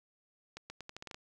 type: accelerating click train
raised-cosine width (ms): 0.2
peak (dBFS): -27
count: 9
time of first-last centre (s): 0.57-1.145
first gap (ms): 130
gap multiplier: 0.82
effects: none